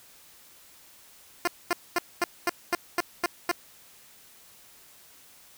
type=tone bursts; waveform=10% pulse; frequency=349.2 Hz; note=F4; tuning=in tune; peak=-14 dBFS; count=9; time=1.45-3.515 s; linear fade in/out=2 ms; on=25 ms; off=230 ms; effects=white hiss -54 dBFS RMS until 5.57 s